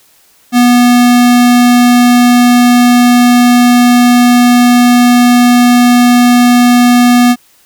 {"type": "tone", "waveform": "square", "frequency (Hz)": 243.9, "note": "B3", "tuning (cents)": -21, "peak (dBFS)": -4, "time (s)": [0.52, 7.36], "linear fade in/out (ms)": 50, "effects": ["white hiss -47 dBFS RMS until 7.65 s"]}